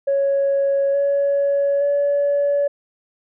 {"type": "tone with pitch steps", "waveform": "sine", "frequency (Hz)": [554.4, 562.5, 570.6], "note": ["C#5", "C#5", "C#5"], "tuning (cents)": [0, 25, 50], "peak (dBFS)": -14, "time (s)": [0.07, 2.68], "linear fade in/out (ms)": 10, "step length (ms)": 870, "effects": ["tanh soft clip ceiling -12 dBFS"]}